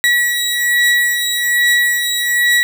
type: beating tone pair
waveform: 35% pulse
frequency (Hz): 1930 / 1931.2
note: B6 / B6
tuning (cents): -40 / -39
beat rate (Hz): 1.2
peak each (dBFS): -16 / -12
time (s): 0.04-2.63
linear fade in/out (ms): 0
effects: none